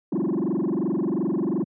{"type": "tone with frequency modulation", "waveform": "sine", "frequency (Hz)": 268.7, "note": "C4", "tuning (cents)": 46, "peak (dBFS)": -18, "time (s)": [0.12, 1.64], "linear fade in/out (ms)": 5, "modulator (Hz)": 22.8, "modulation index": 4.3, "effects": ["tanh soft clip ceiling -20 dBFS", "high-pass 150 Hz 12 dB/octave"]}